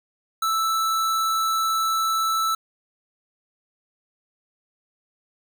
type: tone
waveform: square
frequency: 1318.5 Hz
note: E6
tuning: in tune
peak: -21 dBFS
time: 0.42-2.55 s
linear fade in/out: 5 ms
effects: none